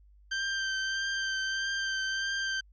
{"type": "tone with vibrato", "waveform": "sawtooth", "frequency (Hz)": 1568, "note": "G6", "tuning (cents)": 0, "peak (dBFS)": -26, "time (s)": [0.31, 2.61], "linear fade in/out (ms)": 10, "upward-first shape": "triangle", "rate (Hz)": 1.6, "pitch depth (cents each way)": 21, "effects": ["added 50 Hz sine -55 dBFS peak until 2.72 s", "resampled to 16000 Hz"]}